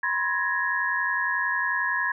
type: tone cluster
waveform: sine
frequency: 982 / 1053 / 1671 / 1854 Hz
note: B5 / C6 / G#6 / A#6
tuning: -10 / +11 / +10 / -10 cents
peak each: -32 / -31 / -25 / -30 dBFS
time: 0.03-2.12 s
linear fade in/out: 5 ms
effects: none